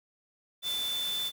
sine tone in noise, 3520 Hz, A7, in tune, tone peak -30 dBFS, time 0.62-1.32 s, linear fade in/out 50 ms, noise white, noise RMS -40 dBFS, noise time 0.62-1.32 s, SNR +7 dB, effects none

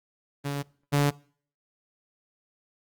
sawtooth tone pair in turn, 142 / 143.73 Hz, C#3 / D3, +42 / -37 cents, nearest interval unison, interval 21 cents, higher second, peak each -24 / -16 dBFS, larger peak second, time 0.44-0.63 / 0.92-1.11 s, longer neither, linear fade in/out 20 ms, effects noise-tail reverb RT60 0.5 s tail -23 dB re dry + Opus 24 kbps

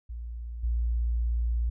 sine tone with level steps, 58.27 Hz, A#1, in tune, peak -34 / -24 dBFS, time 0.09-1.7 s, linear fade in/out 10 ms, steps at 0.63 s, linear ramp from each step 10 ms, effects none

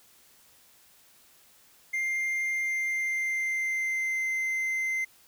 triangle tone with pitch glide, 2104 to 2075 Hz, C7 to C7, +9 to -15 cents, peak -25 dBFS, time 1.93-5.05 s, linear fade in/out 10 ms, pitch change -24 cents, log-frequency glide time 2.51-4.28 s, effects white hiss -59 dBFS RMS until 5.27 s

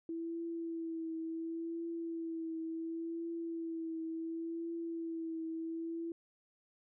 sine tone with vibrato, 329.6 Hz, E4, in tune, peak -37 dBFS, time 0.09-6.12 s, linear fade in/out 2 ms, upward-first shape triangle, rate 0.7 Hz, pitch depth 32 cents each way, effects none

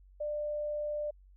sine tone, 595 Hz, D5, 22 cents sharp, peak -32 dBFS, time 0.2-1.11 s, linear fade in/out 10 ms, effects added 47 Hz sine -55 dBFS peak until 1.36 s

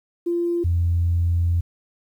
sine tone pair in turn, 344.5 / 85.7 Hz, F4 / F2, -24 / -32 cents, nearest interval 2 octaves, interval 2408 cents, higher first, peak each -19 / -16 dBFS, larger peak second, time 0.26-0.64 / 0.64-1.61 s, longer second, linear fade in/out 10 ms, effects tanh soft clip ceiling -12 dBFS + 9-bit

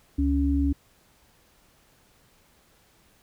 sine tone pair together, 70.75 / 280 Hz, C#2 / C#4, +36 / +18 cents, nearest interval 2 octaves, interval 2382 cents, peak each -23 / -23 dBFS, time 0.18-0.73 s, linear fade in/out 10 ms, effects pink hiss -61 dBFS RMS until 3.22 s

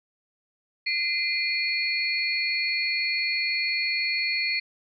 sine tone cluster, 2064 / 2414 / 4354 Hz, C7 / D7 / C#8, -24 / +47 / -32 cents, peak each -28 dBFS, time 0.86-4.6 s, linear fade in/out 10 ms, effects none

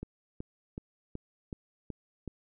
click train, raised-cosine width 3 ms, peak -25 dBFS, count 7, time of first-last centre 0.03-2.277 s, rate 2.67 Hz, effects none

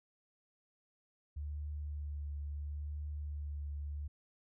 sine tone with vibrato, 73.42 Hz, D2, in tune, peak -38 dBFS, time 1.36-4.08 s, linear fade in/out 10 ms, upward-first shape triangle, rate 0.74 Hz, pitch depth 23 cents each way, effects none

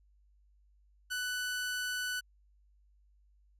sawtooth tone, 1491 Hz, F#6, 13 cents sharp, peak -30 dBFS, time 1.1-2.21 s, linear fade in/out 20 ms, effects added 50 Hz sine -63 dBFS peak until 3.59 s + resampled to 32000 Hz

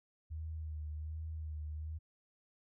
sine tone with vibrato, 77.78 Hz, D#2, in tune, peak -39 dBFS, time 0.3-1.99 s, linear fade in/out 20 ms, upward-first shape sine, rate 1.3 Hz, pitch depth 39 cents each way, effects none

